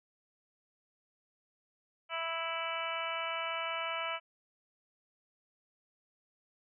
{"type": "harmonic tone", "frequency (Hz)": 329.6, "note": "E4", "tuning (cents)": 0, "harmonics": [2, 3, 4, 5, 6, 7, 8, 9], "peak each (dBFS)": [-41, -42, -39, -47, -49, -40, -46, -42], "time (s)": [2.09, 4.2], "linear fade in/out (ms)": 50, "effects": []}